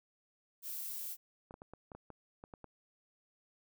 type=noise; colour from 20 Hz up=violet; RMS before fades=-42 dBFS; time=0.62-1.17 s; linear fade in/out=50 ms
type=clicks; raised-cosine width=1 ms; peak=-35 dBFS; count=10; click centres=1.509 / 1.541 / 1.619 / 1.736 / 1.918 / 1.95 / 2.103 / 2.439 / 2.538 / 2.643 s
effects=none